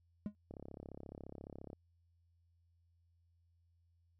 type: tone with exponential decay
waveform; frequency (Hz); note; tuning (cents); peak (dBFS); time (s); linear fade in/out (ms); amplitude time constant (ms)
triangle; 207.7; G#3; 0; -31; 0.26-0.35; 0; 18
type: click train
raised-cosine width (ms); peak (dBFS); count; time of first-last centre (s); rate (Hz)
2; -35; 43; 0.51-1.731; 34.4
effects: added 85 Hz sine -70 dBFS peak until 4.19 s